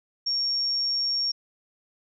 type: tone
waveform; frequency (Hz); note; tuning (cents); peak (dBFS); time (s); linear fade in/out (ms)
sine; 5530; F8; -18; -23; 0.26-1.32; 10
effects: none